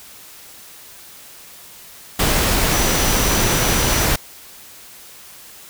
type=tone in noise; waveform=sine; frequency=5910 Hz; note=F#8; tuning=3 cents flat; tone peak=-26 dBFS; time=2.72-4.05 s; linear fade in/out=5 ms; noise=pink; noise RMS=-17 dBFS; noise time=2.19-4.16 s; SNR=-12 dB; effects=white hiss -41 dBFS RMS until 5.69 s